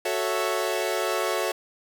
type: chord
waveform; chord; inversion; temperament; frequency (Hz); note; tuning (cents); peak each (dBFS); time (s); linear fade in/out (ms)
sawtooth; F# minor seventh; none; equal; 370 / 440 / 554.4 / 659.3; F#4 / A4 / C#5 / E5; 0 / 0 / 0 / 0; -26; 0.05-1.52; 5
effects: none